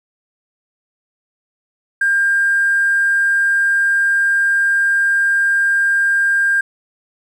triangle tone with hard clipping, 1600 Hz, G6, 35 cents sharp, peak -12 dBFS, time 2.01-6.61 s, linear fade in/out 5 ms, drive 3 dB, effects none

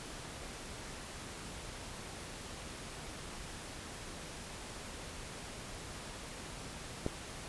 click, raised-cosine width 2 ms, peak -19 dBFS, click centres 7.064 s, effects pink hiss -46 dBFS RMS until 7.48 s + resampled to 24000 Hz

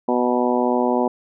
harmonic tone with a mistuned harmonic, 123.47 Hz, B2, in tune, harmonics 2 / 3 / 4 / 5 / 6 / 7 / 8, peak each -21 / -23 / -24 / -25 / -26 / -26 / -27 dBFS, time 0.08-1.08 s, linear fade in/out 5 ms, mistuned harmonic 8, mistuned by -22 cents, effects none

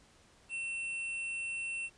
sine tone with tanh clipping, 2700 Hz, E7, 41 cents sharp, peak -37 dBFS, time 0.49-1.9 s, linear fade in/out 50 ms, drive 12 dB, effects pink hiss -63 dBFS RMS until 1.97 s + resampled to 22050 Hz

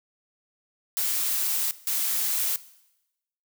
blue noise bursts at uneven times, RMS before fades -26 dBFS, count 2, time 0.97-1.71 / 1.87-2.56 s, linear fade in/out 0 ms, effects noise-tail reverb RT60 0.9 s tail -18 dB re dry

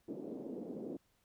pink band-pass noise, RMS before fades -44 dBFS, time 0.08-0.97 s, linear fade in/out 5 ms, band 230 to 450 Hz, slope 24 dB/octave, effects pink hiss -75 dBFS RMS until 1.24 s

